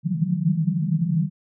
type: band-pass noise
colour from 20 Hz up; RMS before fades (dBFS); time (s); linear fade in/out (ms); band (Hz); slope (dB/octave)
pink; -22; 0.03-1.3; 50; 150 to 190; 96
effects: none